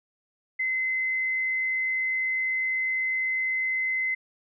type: tone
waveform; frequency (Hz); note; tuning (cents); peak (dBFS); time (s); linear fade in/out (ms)
sine; 2052; C7; -34; -24; 0.59-4.15; 10
effects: none